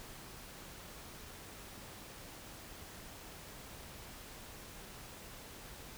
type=silence; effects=pink hiss -51 dBFS RMS until 5.97 s